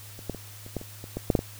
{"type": "clicks", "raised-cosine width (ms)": 2, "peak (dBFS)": [-29, -16, -24, -30, -16, -26, -27, -17, -7, -7, -16], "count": 11, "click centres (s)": [0.191, 0.297, 0.347, 0.664, 0.767, 0.814, 1.041, 1.17, 1.302, 1.352, 1.391], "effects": ["added 103 Hz sine -45 dBFS peak until 1.59 s", "white hiss -47 dBFS RMS until 1.59 s"]}